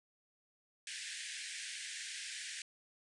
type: band-pass noise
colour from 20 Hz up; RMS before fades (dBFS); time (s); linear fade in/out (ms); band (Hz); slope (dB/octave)
pink; -45; 0.87-2.62; 2; 1600 to 9700; 96
effects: none